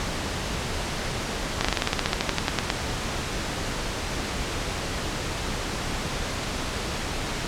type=slowing click train; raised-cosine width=0.2 ms; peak=-4 dBFS; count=17; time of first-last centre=1.61-2.702 s; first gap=36 ms; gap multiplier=1.08; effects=pink hiss -29 dBFS RMS until 7.47 s + low-pass 7000 Hz 12 dB/octave